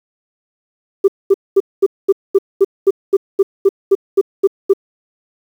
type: tone bursts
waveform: sine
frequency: 392 Hz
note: G4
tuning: in tune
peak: -4 dBFS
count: 15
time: 1.04-4.735 s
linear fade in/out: 10 ms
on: 41 ms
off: 220 ms
effects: tanh soft clip ceiling -3 dBFS + 7-bit

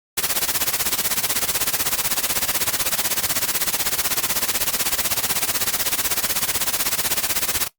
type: noise with tremolo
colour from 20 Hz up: white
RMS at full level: -18 dBFS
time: 0.17-7.68 s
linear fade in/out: 10 ms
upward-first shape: sine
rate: 16 Hz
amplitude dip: 85%
effects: noise-tail reverb RT60 0.1 s tail -17 dB re dry + Opus 48 kbps

